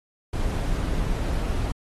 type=noise; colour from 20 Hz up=brown; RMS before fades=-25 dBFS; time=0.33-1.72 s; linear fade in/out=5 ms; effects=AAC 32 kbps